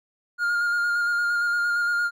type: tone with vibrato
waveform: triangle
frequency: 1415 Hz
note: F6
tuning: 22 cents sharp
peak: -19 dBFS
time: 0.38-2.11 s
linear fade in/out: 50 ms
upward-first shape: square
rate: 8.7 Hz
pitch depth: 15 cents each way
effects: none